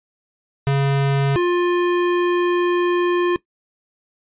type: tone pair in turn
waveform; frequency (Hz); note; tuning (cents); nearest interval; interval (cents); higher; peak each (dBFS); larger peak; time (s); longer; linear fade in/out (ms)
square; 138.59 / 352.5; C#3 / F4; 0 / +16; octave + major third; 1616; second; -16; neither; 0.67-1.36 / 1.36-3.36; second; 0
effects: noise-tail reverb RT60 0.1 s tail -19 dB re dry + resampled to 8000 Hz